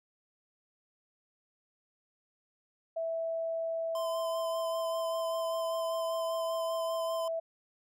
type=tone; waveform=sine; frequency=657 Hz; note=E5; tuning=6 cents flat; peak=-31 dBFS; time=2.96-7.4 s; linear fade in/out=10 ms
type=tone with vibrato; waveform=square; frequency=1031 Hz; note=C6; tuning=26 cents flat; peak=-38 dBFS; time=3.95-7.28 s; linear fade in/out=2 ms; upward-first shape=sine; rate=5.1 Hz; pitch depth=26 cents each way
effects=none